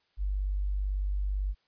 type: tone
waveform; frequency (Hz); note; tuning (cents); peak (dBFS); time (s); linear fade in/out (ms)
sine; 49; G1; 0; -27; 0.17-1.55; 50
effects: white hiss -72 dBFS RMS until 1.67 s + resampled to 11025 Hz